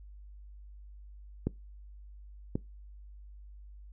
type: clicks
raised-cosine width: 3 ms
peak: -16 / -17 dBFS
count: 2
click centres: 1.47 / 2.555 s
effects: noise-tail reverb RT60 0.2 s tail -22 dB re dry + added 50 Hz sine -47 dBFS peak until 3.92 s